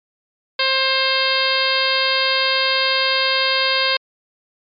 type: harmonic tone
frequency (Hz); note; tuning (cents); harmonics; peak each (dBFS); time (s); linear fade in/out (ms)
530; C5; +22; 1 / 2 / 3 / 4 / 5 / 6 / 7 / 8 / 9; -24 / -24 / -24 / -24 / -24 / -24 / -24 / -24 / -24; 0.59-3.97; 5
effects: MP3 48 kbps